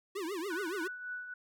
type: tone with vibrato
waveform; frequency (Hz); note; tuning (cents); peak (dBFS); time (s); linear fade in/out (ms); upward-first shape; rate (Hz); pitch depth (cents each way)
square; 362.3; F#4; -36; -36; 0.15-0.88; 10; triangle; 7.1; 290
type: tone with tremolo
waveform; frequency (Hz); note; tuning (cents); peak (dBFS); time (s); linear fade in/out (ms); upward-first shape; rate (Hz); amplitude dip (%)
sine; 1481; F#6; +1; -36; 0.5-1.34; 5; triangle; 3.6; 60
effects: none